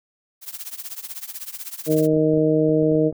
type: noise with tremolo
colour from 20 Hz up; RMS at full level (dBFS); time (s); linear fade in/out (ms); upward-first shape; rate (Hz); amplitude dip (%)
blue; -30; 0.41-2.08; 50; triangle; 16; 95
type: harmonic tone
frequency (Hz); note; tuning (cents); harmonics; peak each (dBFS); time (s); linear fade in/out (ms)
155.56; D#3; 0; 1 / 2 / 3 / 4; -23 / -19 / -19 / -24; 1.86-3.12; 50
type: clicks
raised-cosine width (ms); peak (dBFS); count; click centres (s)
2; -23; 9; 2.134 / 2.166 / 2.336 / 2.375 / 2.692 / 2.827 / 2.918 / 2.953 / 3.126
effects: none